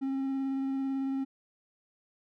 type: tone with vibrato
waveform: triangle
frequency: 269.4 Hz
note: C#4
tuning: 49 cents flat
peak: -27 dBFS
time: 0.01-1.25 s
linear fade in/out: 20 ms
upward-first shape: square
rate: 18 Hz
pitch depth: 10 cents each way
effects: none